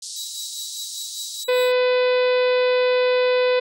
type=band-pass noise; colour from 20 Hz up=pink; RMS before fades=-34 dBFS; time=0.02-1.44 s; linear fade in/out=5 ms; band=4000 to 9200 Hz; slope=48 dB/octave
type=tone with tremolo; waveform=sawtooth; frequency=3904 Hz; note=B7; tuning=21 cents flat; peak=-26 dBFS; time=0.16-1.72 s; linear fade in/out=5 ms; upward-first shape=triangle; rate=5 Hz; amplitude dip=75%
type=harmonic tone; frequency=501 Hz; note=B4; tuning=25 cents sharp; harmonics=1 / 2 / 3 / 4 / 5 / 6 / 7 / 8 / 9 / 10; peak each=-16 / -29 / -32 / -32 / -30 / -40 / -34 / -35 / -42 / -47 dBFS; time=1.48-3.6 s; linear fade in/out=10 ms
effects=none